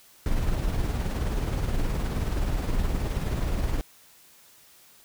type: noise with tremolo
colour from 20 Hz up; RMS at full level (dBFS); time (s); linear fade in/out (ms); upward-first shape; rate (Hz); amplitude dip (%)
brown; -24; 0.26-3.81; 0; triangle; 19; 45
effects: white hiss -55 dBFS RMS until 5.04 s